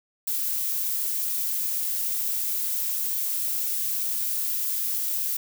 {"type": "noise", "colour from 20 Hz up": "violet", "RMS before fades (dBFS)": -27, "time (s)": [0.27, 5.37], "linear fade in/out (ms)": 5, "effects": []}